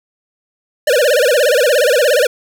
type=tone with vibrato; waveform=square; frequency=540 Hz; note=C#5; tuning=45 cents flat; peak=-10 dBFS; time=0.87-2.27 s; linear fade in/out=5 ms; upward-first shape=sine; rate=17 Hz; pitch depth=230 cents each way; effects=none